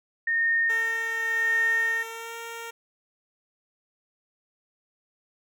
sine tone with tremolo, 1836 Hz, A#6, 27 cents flat, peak -20 dBFS, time 0.27-2.03 s, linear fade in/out 5 ms, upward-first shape sine, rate 0.92 Hz, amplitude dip 55%
10% pulse tone with pitch glide, 449.8 to 461.6 Hz, A4 to A#4, +38 to -17 cents, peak -27 dBFS, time 0.69-2.71 s, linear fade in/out 10 ms, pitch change +45 cents, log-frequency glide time 1.93-2.36 s
effects none

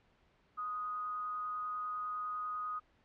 sine tone with frequency modulation, 1244.5 Hz, D#6, in tune, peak -36 dBFS, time 0.57-2.8 s, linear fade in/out 20 ms, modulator 201 Hz, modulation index 0.2, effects pink hiss -70 dBFS RMS until 3.04 s + low-pass 3000 Hz 12 dB/octave

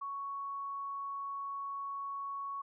sine tone, 1112 Hz, C#6, 5 cents sharp, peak -37 dBFS, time 0.01-2.62 s, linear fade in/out 10 ms, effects none

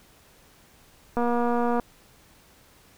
click train, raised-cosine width 1 ms, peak -13 dBFS, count 151, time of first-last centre 1.17-1.798 s, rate 239 Hz, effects pink hiss -56 dBFS RMS until 2.97 s

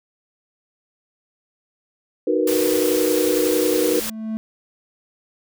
sine chord, B major seventh, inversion first, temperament just, 308.7 / 370.4 / 463 / 493.9 Hz, D#4 / F#4 / A#4 / B4, -14 / +2 / -12 / 0 cents, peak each -22 dBFS, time 2.27-4 s, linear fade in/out 5 ms
white noise, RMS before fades -27 dBFS, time 2.47-4.1 s, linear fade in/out 5 ms
triangle tone with exponential growth, 220 Hz, A3, in tune, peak -19 dBFS, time 3.35-4.37 s, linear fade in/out 0 ms, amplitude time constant 220 ms
effects none

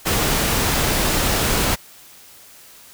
pink noise, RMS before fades -19 dBFS, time 0.05-1.76 s, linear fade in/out 20 ms, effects white hiss -45 dBFS RMS until 2.93 s

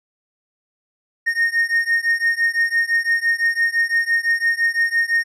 triangle beating tone pair, 1845 / 1850.9 Hz, A#6 / A#6, -18 / -13 cents, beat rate 5.9 Hz, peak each -17 / -18 dBFS, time 1.26-5.24 s, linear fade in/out 20 ms, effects resampled to 32000 Hz

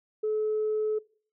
sine tone, 430 Hz, A4, 40 cents flat, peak -24 dBFS, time 0.23-0.99 s, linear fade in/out 10 ms, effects noise-tail reverb RT60 0.5 s tail -23 dB re dry + tanh soft clip ceiling -21 dBFS

